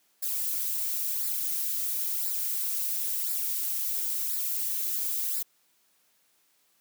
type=noise with flanger; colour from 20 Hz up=violet; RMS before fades=-30 dBFS; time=0.22-5.43 s; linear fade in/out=10 ms; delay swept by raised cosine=0.32 to 5.42 ms; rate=0.97 Hz; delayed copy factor=-0.65; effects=white hiss -68 dBFS RMS until 6.8 s + high-pass 150 Hz 12 dB/octave